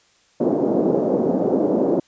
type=band-pass noise; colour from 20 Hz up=pink; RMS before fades=-19 dBFS; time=0.4-2 s; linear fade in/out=5 ms; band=220 to 580 Hz; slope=24 dB/octave; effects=white hiss -58 dBFS RMS until 2.07 s + resampled to 16000 Hz